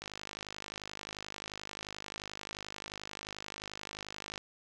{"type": "click train", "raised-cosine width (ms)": 0.2, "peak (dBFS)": -23, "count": 225, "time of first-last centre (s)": [0.02, 4.378], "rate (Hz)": 51.4, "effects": []}